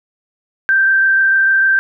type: tone with frequency modulation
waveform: sine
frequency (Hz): 1568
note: G6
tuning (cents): 0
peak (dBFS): -9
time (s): 0.69-1.79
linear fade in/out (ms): 0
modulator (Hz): 26.7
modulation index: 0.75
effects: none